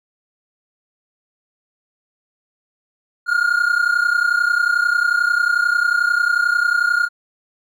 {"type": "tone pair together", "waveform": "triangle", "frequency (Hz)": [1405.8, 1437], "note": ["F6", "F6"], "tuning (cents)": [11, 49], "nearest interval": "unison", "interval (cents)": 38, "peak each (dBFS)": [-15, -16], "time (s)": [3.26, 7.09], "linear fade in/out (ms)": 50, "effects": []}